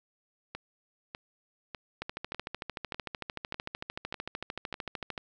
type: two click trains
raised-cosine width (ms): 0.3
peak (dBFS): -22 / -19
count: 8 / 43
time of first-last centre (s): 0.55-4.742 / 2.02-5.178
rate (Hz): 1.67 / 13.3
effects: none